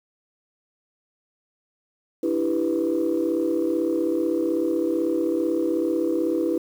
sine chord, E minor seventh, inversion third, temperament equal, 293.7 / 329.6 / 392 / 493.9 Hz, D4 / E4 / G4 / B4, 0 / 0 / 0 / 0 cents, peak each -28 / -22 / -28 / -26 dBFS, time 2.23-6.58 s, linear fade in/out 5 ms, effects tanh soft clip ceiling -13 dBFS + 8-bit

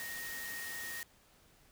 sine tone in noise, 1862 Hz, A#6, 2 cents flat, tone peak -42 dBFS, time 0-1.03 s, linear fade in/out 0 ms, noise white, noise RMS -45 dBFS, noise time 0-1.03 s, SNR 0 dB, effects pink hiss -65 dBFS RMS until 1.71 s

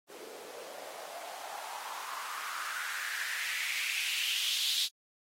blue noise with band-pass filter sweep, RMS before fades -37 dBFS, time 0.07-4.89 s, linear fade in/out 50 ms, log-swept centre 400 to 3800 Hz, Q 4.4, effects AAC 48 kbps

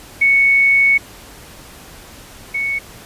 sine tone pair in turn, 2217 / 2217 Hz, C#7 / C#7, 0 / 0 cents, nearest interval unison, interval 0 cents, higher neither, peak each -9 / -17 dBFS, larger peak first, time 0.21-0.98 / 2.54-2.79 s, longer first, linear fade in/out 10 ms, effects pink hiss -39 dBFS RMS until 3.05 s + resampled to 32000 Hz

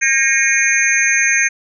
sine tone cluster, 1618 / 1867 / 2179 / 2428 / 6310 Hz, G#6 / A#6 / C#7 / D#7 / G8, -46 / +2 / -30 / -43 / +10 cents, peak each -18 dBFS, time 0.01-1.49 s, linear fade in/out 20 ms, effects none

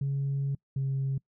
sine tone pair in turn, 138.59 / 135.5 Hz, C#3 / C#3, 0 / -39 cents, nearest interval unison, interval 39 cents, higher first, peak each -25 dBFS, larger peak neither, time 0.01-0.55 / 0.76-1.18 s, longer first, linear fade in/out 5 ms, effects noise-tail reverb RT60 0.1 s tail -25 dB re dry + tanh soft clip ceiling -24 dBFS

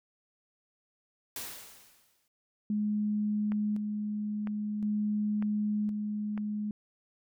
white noise with exponential decay, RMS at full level -37 dBFS, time 1.36-2.28 s, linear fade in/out 2 ms, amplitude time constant 200 ms
sine tone with tremolo, 209.9 Hz, G#3, 19 cents sharp, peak -27 dBFS, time 2.7-6.71 s, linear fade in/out 2 ms, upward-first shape square, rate 0.47 Hz, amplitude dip 35%
click train, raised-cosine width 0.5 ms, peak -28 dBFS, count 4, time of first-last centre 3.52-6.377 s, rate 1.05 Hz
effects none

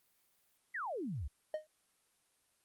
sine exponential sweep, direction down, 2076 to 59.5 Hz, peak -37 dBFS, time 0.74-1.28 s, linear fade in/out 10 ms
triangle tone with exponential decay, 618 Hz, D#5, 12 cents flat, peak -29 dBFS, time 1.54-1.67 s, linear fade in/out 2 ms, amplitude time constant 27 ms
effects white hiss -74 dBFS RMS until 2.64 s + Opus 32 kbps

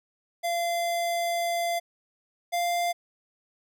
square tone pair in turn, 687 / 695.4 Hz, F5 / F5, -29 / -8 cents, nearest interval unison, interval 21 cents, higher second, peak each -26 / -25 dBFS, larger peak second, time 0.43-1.8 / 2.52-2.93 s, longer first, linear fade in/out 20 ms, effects none

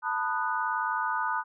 sine chord, B dominant seventh, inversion third, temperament just, 889 / 987.8 / 1234.7 / 1481.6 Hz, A5 / B5 / D#6 / F#6, +18 / 0 / -14 / +2 cents, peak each -32 dBFS, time 0.02-1.44 s, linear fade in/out 50 ms, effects none

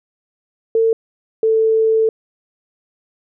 sine tone pair in turn, 450.5 / 443.5 Hz, A4 / A4, +41 / +14 cents, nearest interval unison, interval 27 cents, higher first, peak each -11 dBFS, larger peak neither, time 0.75-0.93 / 1.43-2.09 s, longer second, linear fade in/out 2 ms, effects none

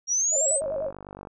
sine linear sweep, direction up, 5590 to 8380 Hz, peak -21 dBFS, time 0.07-0.61 s, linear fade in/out 50 ms
sine tone with vibrato, 587.3 Hz, D5, in tune, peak -26 dBFS, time 0.31-0.92 s, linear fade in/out 50 ms, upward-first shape square, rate 10 Hz, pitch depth 120 cents each way
click train, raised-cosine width 1 ms, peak -26 dBFS, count 33, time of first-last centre 0.62-1.272 s, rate 49.1 Hz
effects none

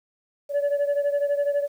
sine beating tone pair, 570 / 582 Hz, C#5 / D5, +48 / -16 cents, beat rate 12 Hz, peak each -20 / -24 dBFS, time 0.49-1.68 s, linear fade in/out 50 ms, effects tanh soft clip ceiling -18 dBFS + 9-bit

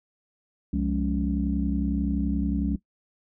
sine tone cluster, 65.8 / 179.7 / 210.9 / 281.3 Hz, C2 / F3 / G#3 / C#4, +10 / +50 / +27 / +26 cents, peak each -28 dBFS, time 0.73-2.76 s, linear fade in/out 5 ms, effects noise-tail reverb RT60 0.1 s tail -18 dB re dry + tanh soft clip ceiling -12 dBFS

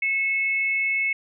sine tone pair together, 2187 / 2614 Hz, C#7 / E7, -24 / -15 cents, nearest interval minor third, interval 309 cents, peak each -21 / -30 dBFS, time 0.02-1.13 s, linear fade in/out 5 ms, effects none

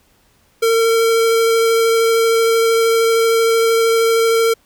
square tone with vibrato, 455.2 Hz, A#4, 41 cents flat, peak -12 dBFS, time 0.62-4.54 s, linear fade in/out 10 ms, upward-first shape sine, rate 13 Hz, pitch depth 9 cents each way, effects pink hiss -56 dBFS RMS until 4.65 s

